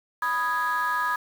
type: chord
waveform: sine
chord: G# minor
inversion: first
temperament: equal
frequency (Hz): 987.8 / 1244.5 / 1661.2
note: B5 / D#6 / G#6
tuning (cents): 0 / 0 / 0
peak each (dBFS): -26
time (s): 0.22-1.16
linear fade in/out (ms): 5
effects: tanh soft clip ceiling -18 dBFS + 7-bit